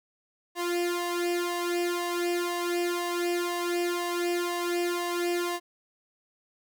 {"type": "tone with flanger", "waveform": "sawtooth", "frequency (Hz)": 349.2, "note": "F4", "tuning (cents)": 0, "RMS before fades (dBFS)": -29, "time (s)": [0.55, 5.6], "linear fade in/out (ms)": 50, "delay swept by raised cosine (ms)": [1.8, 2.48], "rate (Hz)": 2, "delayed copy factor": 0.8, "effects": []}